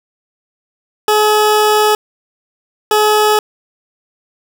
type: tone pair in turn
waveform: 20% pulse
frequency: 424.9 / 424.9 Hz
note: G#4 / G#4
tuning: +40 / +40 cents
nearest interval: unison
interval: 0 cents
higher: neither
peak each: -4 dBFS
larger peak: neither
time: 1.08-1.95 / 2.91-3.39 s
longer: first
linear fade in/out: 2 ms
effects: none